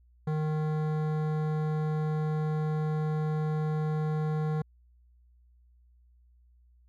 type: tone with hard clipping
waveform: sine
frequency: 154.2 Hz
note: D#3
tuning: 15 cents flat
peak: -29 dBFS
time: 0.27-4.62 s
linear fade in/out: 5 ms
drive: 15 dB
effects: added 60 Hz sine -58 dBFS peak until 6.88 s